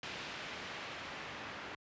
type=noise with low-pass filter sweep; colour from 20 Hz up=white; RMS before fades=-45 dBFS; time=0.03-1.75 s; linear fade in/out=2 ms; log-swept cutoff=3100 to 2000 Hz; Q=0.92; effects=high-pass 80 Hz 12 dB/octave + resampled to 16000 Hz